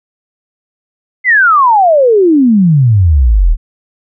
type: exponential sweep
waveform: sine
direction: down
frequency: 2100 to 35.62 Hz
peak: -4 dBFS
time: 1.24-3.57 s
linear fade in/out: 50 ms
effects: none